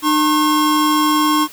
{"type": "tone pair together", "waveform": "square", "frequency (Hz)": [303.4, 1081.2], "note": ["D#4", "C#6"], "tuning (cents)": [-44, -44], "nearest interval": "octave + minor seventh", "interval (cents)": 2200, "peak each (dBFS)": -16, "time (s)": [0.02, 1.48], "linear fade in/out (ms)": 50, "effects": ["white hiss -39 dBFS RMS until 1.52 s"]}